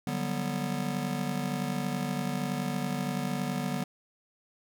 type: chord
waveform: square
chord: G major seventh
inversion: second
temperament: just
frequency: 147 / 183.75 / 196 / 245 Hz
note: D3 / F#3 / G3 / B3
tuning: +2 / -12 / 0 / -14 cents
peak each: -36 / -37 / -37 / -35 dBFS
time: 0.07-3.84 s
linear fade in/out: 2 ms
effects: none